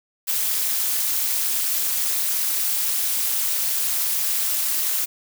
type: noise with amplitude modulation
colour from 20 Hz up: blue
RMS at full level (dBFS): -19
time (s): 0.27-5.06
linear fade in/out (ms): 20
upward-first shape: sine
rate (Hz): 234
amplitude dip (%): 80
effects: none